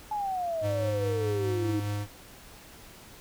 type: exponential sweep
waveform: sine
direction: down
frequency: 860 to 311.1 Hz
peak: -28 dBFS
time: 0.11-1.8 s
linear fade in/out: 5 ms
type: tone with tremolo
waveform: square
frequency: 103.1 Hz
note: G#2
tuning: 12 cents flat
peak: -29 dBFS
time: 0.61-2.07 s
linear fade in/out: 50 ms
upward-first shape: triangle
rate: 4.8 Hz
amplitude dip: 25%
effects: pink hiss -50 dBFS RMS until 3.2 s